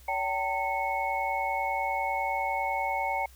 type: tone cluster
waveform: sine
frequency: 570 / 774 / 904 / 2198 Hz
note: C#5 / G5 / A5 / C#7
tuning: +48 / -22 / +47 / -15 cents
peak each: -36 / -31 / -31 / -33 dBFS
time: 0.08-3.26 s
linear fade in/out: 5 ms
effects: added 63 Hz sine -51 dBFS peak until 3.35 s + white hiss -58 dBFS RMS until 3.35 s